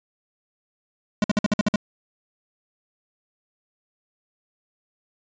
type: tone bursts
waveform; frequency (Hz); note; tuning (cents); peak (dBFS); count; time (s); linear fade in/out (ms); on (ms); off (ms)
square; 208.4; G#3; +6; -17; 8; 1.22-1.759; 2; 21; 53
effects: resampled to 16000 Hz